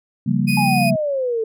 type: chord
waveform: sine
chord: G half-diminished seventh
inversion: second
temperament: equal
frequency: 138.59 / 174.61 / 196 / 233.1 Hz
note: Db3 / F3 / G3 / Bb3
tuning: 0 / 0 / 0 / 0 cents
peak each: -21 / -23 / -20 / -21 dBFS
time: 0.26-0.96 s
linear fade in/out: 10 ms
type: tone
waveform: 35% pulse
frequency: 2489 Hz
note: D#7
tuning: in tune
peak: -19 dBFS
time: 0.47-0.91 s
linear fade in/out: 20 ms
type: exponential sweep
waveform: sine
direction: down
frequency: 855 to 435.5 Hz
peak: -18 dBFS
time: 0.57-1.44 s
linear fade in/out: 5 ms
effects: none